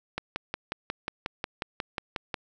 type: click train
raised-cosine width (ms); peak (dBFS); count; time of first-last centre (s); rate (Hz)
0.3; -14; 13; 0.18-2.342; 5.55
effects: none